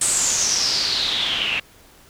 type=noise with low-pass filter sweep; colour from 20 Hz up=white; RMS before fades=-21 dBFS; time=0.01-1.6 s; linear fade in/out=5 ms; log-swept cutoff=8500 to 2600 Hz; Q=6.8; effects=pink hiss -50 dBFS RMS until 2.09 s